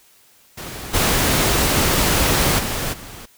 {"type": "noise with level steps", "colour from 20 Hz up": "pink", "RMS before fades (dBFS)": [-32, -17, -24, -37], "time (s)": [0.57, 3.26], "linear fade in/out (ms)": 10, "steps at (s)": [0.93, 2.58, 2.92], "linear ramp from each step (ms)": 20, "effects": ["white hiss -53 dBFS RMS until 3.37 s"]}